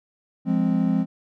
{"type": "chord", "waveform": "triangle", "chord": "F minor", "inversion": "none", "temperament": "equal", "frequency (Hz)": [174.61, 207.7, 261.6], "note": ["F3", "Ab3", "C4"], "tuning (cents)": [0, 0, 0], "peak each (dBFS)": -21, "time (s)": [0.45, 1.06], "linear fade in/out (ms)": 50, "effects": []}